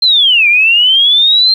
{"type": "linear two-way sweep", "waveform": "sine", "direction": "down then up", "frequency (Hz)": [4186, 2336, 4186], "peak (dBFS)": -5, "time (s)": [0.02, 1.54], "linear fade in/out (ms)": 5, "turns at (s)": 0.48, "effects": ["7-bit"]}